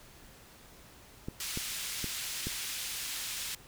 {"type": "clicks", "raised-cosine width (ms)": 3, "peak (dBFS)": -23, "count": 4, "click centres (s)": [1.285, 1.574, 2.043, 2.47]}
{"type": "band-pass noise", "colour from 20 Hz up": "pink", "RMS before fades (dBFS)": -38, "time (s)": [1.4, 3.55], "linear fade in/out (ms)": 2, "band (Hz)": [2600, 15000], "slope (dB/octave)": 12}
{"effects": ["pink hiss -55 dBFS RMS until 3.67 s"]}